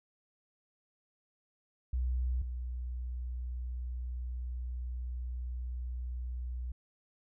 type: tone pair in turn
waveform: sine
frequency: 62.4 / 61.54 Hz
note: B1 / B1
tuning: +19 / -5 cents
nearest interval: unison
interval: 24 cents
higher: first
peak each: -29 / -35 dBFS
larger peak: first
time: 1.93-2.42 / 2.42-6.72 s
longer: second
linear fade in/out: 5 ms
effects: none